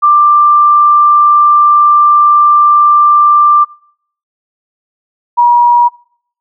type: tone pair in turn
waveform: sine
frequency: 1183 / 958.7 Hz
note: D6 / A#5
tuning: +12 / +48 cents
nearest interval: major third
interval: 364 cents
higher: first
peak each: -3 dBFS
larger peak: neither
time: 0.02-3.65 / 5.37-5.89 s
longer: first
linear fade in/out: 20 ms
effects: noise-tail reverb RT60 0.6 s tail -23 dB re dry